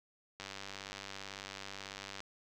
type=click train; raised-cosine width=0.2 ms; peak=-26 dBFS; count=178; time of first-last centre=0.4-2.204 s; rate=98.1 Hz; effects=none